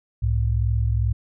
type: tone pair together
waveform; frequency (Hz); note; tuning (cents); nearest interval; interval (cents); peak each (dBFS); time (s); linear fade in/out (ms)
sine; 65.41 / 107.84; C2 / A2; 0 / -34; major sixth; 866; -21; 0.22-1.13; 10
effects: none